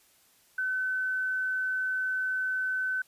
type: tone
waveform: sine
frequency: 1518 Hz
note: F#6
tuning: 44 cents sharp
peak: -27 dBFS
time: 0.58-3.02 s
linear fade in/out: 5 ms
effects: white hiss -63 dBFS RMS until 3.07 s + resampled to 32000 Hz